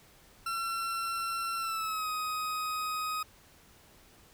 40% pulse tone with pitch glide, 1354 to 1256.1 Hz, E6 to D#6, +46 to +16 cents, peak -31 dBFS, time 0.46-3.23 s, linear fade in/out 5 ms, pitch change -130 cents, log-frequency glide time 1.59-2.09 s, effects pink hiss -59 dBFS RMS until 4.33 s

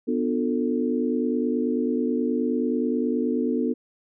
sine chord, B half-diminished seventh, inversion none, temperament just, 246.9 / 296.3 / 355.6 / 444.5 Hz, B3 / D4 / F4 / A4, 0 / +15 / +31 / +18 cents, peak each -24 / -28 / -30 / -28 dBFS, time 0.07-3.74 s, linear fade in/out 20 ms, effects none

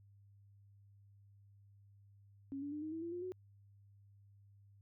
sine tone with pitch steps, 275.2 / 286.9 / 299.1 / 311.8 / 325 / 338.8 / 353.2 / 368.2 Hz, C#4 / D4 / D4 / D#4 / E4 / E4 / F4 / F#4, -12 / -40 / +32 / +4 / -24 / +48 / +20 / -8 cents, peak -40 dBFS, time 2.52-3.32 s, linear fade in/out 0 ms, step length 100 ms, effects added 100 Hz sine -61 dBFS peak until 4.81 s

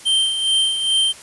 square tone with tremolo, 3136 Hz, G7, in tune, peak -14 dBFS, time 0.05-1.13 s, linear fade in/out 20 ms, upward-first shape sine, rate 2.4 Hz, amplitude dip 55%, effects white hiss -40 dBFS RMS until 1.22 s + resampled to 24000 Hz

